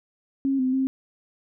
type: tone with pitch steps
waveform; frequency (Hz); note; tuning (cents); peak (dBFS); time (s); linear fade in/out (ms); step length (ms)
sine; 271.4 / 257.7 / 265; C#4 / C4 / C4; -36 / -26 / +22; -20; 0.45-0.87; 0; 140
effects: none